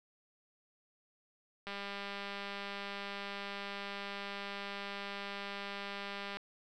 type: click train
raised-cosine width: 0.3 ms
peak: -26 dBFS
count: 941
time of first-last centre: 1.67-6.37 s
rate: 200 Hz
effects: none